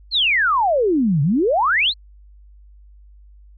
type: exponential two-way sweep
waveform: sine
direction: down then up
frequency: 4400 to 134.2 to 4400 Hz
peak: -14 dBFS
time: 0.11-1.94 s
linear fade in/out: 50 ms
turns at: 1.22 s
effects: added 50 Hz sine -43 dBFS peak until 3.57 s